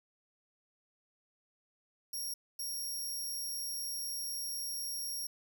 15% pulse tone bursts at uneven times, 5588 Hz, F8, in tune, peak -31 dBFS, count 2, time 2.13-2.34 / 2.59-5.27 s, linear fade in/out 5 ms, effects none

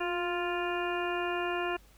harmonic tone with a mistuned harmonic, 349.2 Hz, F4, in tune, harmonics 1 / 2 / 3 / 4 / 5 / 7 / 8, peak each -33 / -36 / -38 / -39 / -40 / -41 / -42 dBFS, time 0-1.77 s, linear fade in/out 10 ms, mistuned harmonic 1, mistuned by +28 cents, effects added 50 Hz sine -57 dBFS peak until 1.97 s + pink hiss -62 dBFS RMS until 1.97 s

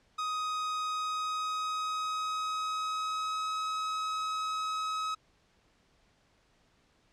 45% pulse tone with pitch glide, 1254 to 1275.9 Hz, D#6 to D#6, +13 to +43 cents, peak -31 dBFS, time 0.18-5.15 s, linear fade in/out 10 ms, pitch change +30 cents, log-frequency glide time 0.77-3.54 s, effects pink hiss -68 dBFS RMS until 7.12 s + low-pass 6000 Hz 12 dB/octave

